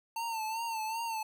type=tone with vibrato; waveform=square; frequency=898 Hz; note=A5; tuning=35 cents sharp; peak=-34 dBFS; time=0.16-1.23 s; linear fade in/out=5 ms; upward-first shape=sine; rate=2.6 Hz; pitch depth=60 cents each way; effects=none